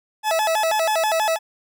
40% pulse tone with vibrato, 748 Hz, F#5, 19 cents sharp, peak -17 dBFS, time 0.23-1.39 s, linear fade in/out 50 ms, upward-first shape square, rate 6.2 Hz, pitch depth 240 cents each way, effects none

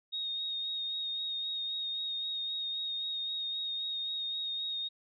sine tone with vibrato, 3729 Hz, A#7, in tune, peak -33 dBFS, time 0.12-4.89 s, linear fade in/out 20 ms, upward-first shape sine, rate 3.8 Hz, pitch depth 20 cents each way, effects none

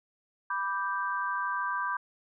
sine chord, G major, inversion first, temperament equal, 987.8 / 1174.7 / 1568 Hz, B5 / D6 / G6, 0 / 0 / 0 cents, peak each -33 dBFS, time 0.5-1.97 s, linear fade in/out 5 ms, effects none

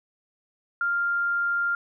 sine tone, 1396.9 Hz, F6, in tune, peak -22 dBFS, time 0.81-1.75 s, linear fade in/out 2 ms, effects none

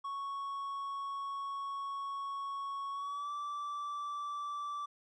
triangle tone with pitch glide, 1108.7 to 1164.5 Hz, C#6 to D6, 0 to -15 cents, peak -35 dBFS, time 0.04-4.86 s, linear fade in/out 10 ms, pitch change +85 cents, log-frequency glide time 2.92-3.31 s, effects resampled to 22050 Hz

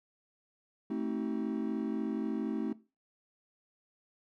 triangle chord, A diminished seventh, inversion none, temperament just, 220 / 264 / 316.8 / 380.2 Hz, A3 / C4 / Eb4 / Gb4, 0 / +16 / +31 / +47 cents, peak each -34 / -35 / -35 / -39 dBFS, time 0.9-2.73 s, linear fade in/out 5 ms, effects noise-tail reverb RT60 0.3 s tail -18 dB re dry

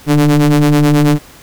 square ring-modulated tone, 72.8 Hz, D2, 15 cents flat, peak -5 dBFS, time 0.06-1.19 s, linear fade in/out 50 ms, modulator 223 Hz, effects pink hiss -39 dBFS RMS until 1.42 s

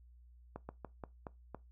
slowing click train, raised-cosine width 1 ms, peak -29 dBFS, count 6, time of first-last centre 0.56-1.547 s, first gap 130 ms, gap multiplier 1.21, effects noise-tail reverb RT60 0.2 s tail -20 dB re dry + added 60 Hz sine -57 dBFS peak until 1.71 s

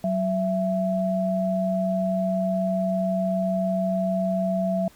sine tone pair together, 187.17 / 666 Hz, F#3 / E5, +20 / +18 cents, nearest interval octave + minor seventh, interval 2198 cents, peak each -24 dBFS, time 0.04-4.88 s, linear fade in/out 2 ms, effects pink hiss -54 dBFS RMS until 4.95 s

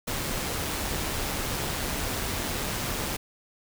pink noise with amplitude modulation, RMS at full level -29 dBFS, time 0.07-3.17 s, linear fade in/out 10 ms, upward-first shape sine, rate 143 Hz, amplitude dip 30%, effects none

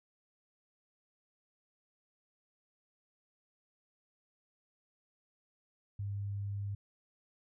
sine tone, 100.6 Hz, G2, 45 cents sharp, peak -35 dBFS, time 5.99-6.75 s, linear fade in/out 5 ms, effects none

